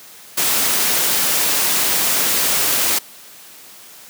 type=noise; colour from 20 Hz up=white; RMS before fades=-17 dBFS; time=0.37-2.99 s; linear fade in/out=10 ms; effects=white hiss -41 dBFS RMS until 4.09 s + high-pass 150 Hz 12 dB/octave